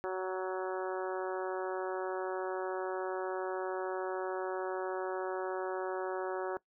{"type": "harmonic tone with a mistuned harmonic", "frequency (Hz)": 186.8, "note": "F#3", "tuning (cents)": 17, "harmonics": [2, 3, 4, 5, 6, 7, 8, 9], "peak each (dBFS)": [-36, -40, -42, -44, -46, -47, -48, -49], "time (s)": [0.04, 6.57], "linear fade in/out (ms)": 0, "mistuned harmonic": 8, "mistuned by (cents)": -19, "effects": ["noise-tail reverb RT60 0.1 s tail -20 dB re dry"]}